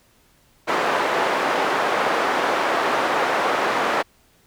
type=band-pass noise; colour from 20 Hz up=white; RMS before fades=-21 dBFS; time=0.67-4.03 s; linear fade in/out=20 ms; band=380 to 1200 Hz; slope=12 dB/octave; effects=pink hiss -58 dBFS RMS until 4.46 s